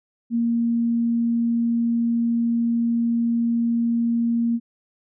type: tone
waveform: sine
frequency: 233.4 Hz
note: A#3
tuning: 2 cents sharp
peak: -18 dBFS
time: 0.3-4.6 s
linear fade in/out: 50 ms
effects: none